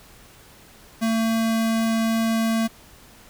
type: tone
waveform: square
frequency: 225.3 Hz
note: A3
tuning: 41 cents sharp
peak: -20 dBFS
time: 1.01-2.68 s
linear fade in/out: 20 ms
effects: pink hiss -49 dBFS RMS until 3.29 s